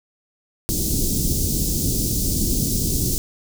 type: band-stop noise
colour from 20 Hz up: pink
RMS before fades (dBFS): -21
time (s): 0.69-3.18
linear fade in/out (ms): 0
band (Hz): 350 to 5200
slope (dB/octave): 24
effects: none